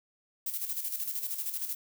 violet noise with tremolo, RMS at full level -33 dBFS, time 0.46-1.75 s, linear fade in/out 5 ms, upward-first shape square, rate 13 Hz, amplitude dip 55%, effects none

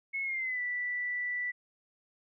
sine tone with pitch glide, 2185 to 1969.2 Hz, C#7 to B6, -26 to -6 cents, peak -31 dBFS, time 0.13-1.52 s, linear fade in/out 20 ms, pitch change -180 cents, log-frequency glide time 0.23-0.61 s, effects none

